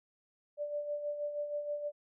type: tone with tremolo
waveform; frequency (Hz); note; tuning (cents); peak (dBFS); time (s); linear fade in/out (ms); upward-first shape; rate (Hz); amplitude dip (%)
sine; 587.3; D5; 0; -32; 0.57-1.92; 50; sine; 6.3; 55
effects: none